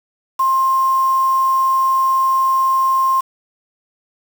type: tone with quantisation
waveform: sine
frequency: 1058 Hz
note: C6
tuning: 19 cents sharp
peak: -12 dBFS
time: 0.39-3.21 s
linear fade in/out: 10 ms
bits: 5
effects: none